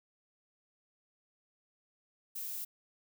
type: noise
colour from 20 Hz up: violet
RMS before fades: -40 dBFS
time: 2.35-2.65 s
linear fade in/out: 10 ms
effects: none